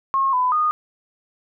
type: tone with pitch steps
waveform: sine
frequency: 1081 / 1003 / 1230 Hz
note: C#6 / B5 / D#6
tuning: -44 / +26 / -20 cents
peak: -16 dBFS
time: 0.14-0.71 s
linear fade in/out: 0 ms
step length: 190 ms
effects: none